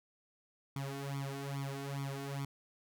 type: tone with flanger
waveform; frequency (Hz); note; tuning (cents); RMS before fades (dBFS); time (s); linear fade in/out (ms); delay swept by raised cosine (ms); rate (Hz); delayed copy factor
sawtooth; 138.59; C#3; 0; -40; 0.76-2.45; 2; 0.88 to 2.78; 2.4; +1
effects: none